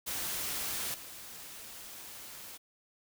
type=noise with level steps; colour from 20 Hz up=white; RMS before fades=-36 / -47 dBFS; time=0.06-2.58 s; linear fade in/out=20 ms; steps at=0.94 s; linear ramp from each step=2 ms; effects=none